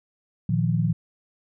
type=chord; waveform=sine; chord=Bb suspended fourth; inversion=none; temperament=just; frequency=116.54 / 155.39 / 174.81 Hz; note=Bb2 / Eb3 / F3; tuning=0 / -2 / +2 cents; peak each=-24 dBFS; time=0.49-0.93 s; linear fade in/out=5 ms; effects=none